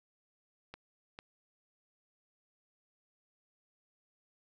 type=clicks; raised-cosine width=0.3 ms; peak=-29 dBFS; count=2; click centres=0.74 / 1.189 s; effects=none